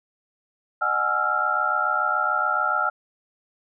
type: tone cluster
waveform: sine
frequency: 610 / 747 / 837 / 1323 / 1390 Hz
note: D#5 / F#5 / G#5 / E6 / F6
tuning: -34 / +16 / +13 / +6 / -9 cents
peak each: -32 / -29 / -30 / -25 / -23 dBFS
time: 0.81-2.9 s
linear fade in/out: 10 ms
effects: none